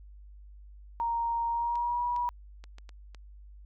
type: tone with pitch glide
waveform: sine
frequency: 932.3 to 966.9 Hz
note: A#5 to B5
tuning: 0 to -37 cents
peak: -27 dBFS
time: 1-2.29 s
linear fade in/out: 0 ms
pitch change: +63 cents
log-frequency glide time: 1.49-2.04 s
type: clicks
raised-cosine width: 0.2 ms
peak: -32 dBFS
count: 6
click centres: 1.756 / 2.163 / 2.64 / 2.784 / 2.892 / 3.147 s
effects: added 50 Hz sine -47 dBFS peak until 3.65 s